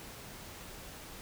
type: silence
effects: pink hiss -48 dBFS RMS until 1.21 s